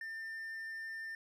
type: tone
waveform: triangle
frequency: 1797 Hz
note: A6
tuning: 36 cents sharp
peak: -39 dBFS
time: 0.01-1.15 s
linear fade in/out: 2 ms
effects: none